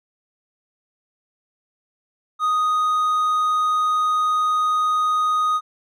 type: tone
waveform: triangle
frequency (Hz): 1244.5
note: D#6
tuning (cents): 0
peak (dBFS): -15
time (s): 2.39-5.61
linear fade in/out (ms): 50
effects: none